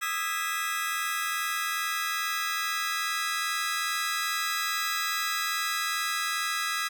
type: chord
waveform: sawtooth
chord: E major seventh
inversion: third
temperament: just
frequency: 1236.1 / 1318.5 / 1648.1 / 1977.8 Hz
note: D#6 / E6 / G#6 / B6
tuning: -12 / 0 / -14 / +2 cents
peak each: -30 dBFS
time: 0.01-6.89 s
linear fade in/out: 20 ms
effects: none